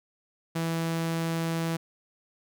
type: tone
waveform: sawtooth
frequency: 164.81 Hz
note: E3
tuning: in tune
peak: -23 dBFS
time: 0.55-1.77 s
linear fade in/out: 10 ms
effects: none